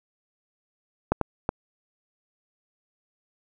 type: clicks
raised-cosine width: 1 ms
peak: -6 / -9 / -9 dBFS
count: 3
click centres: 1.12 / 1.213 / 1.491 s
effects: none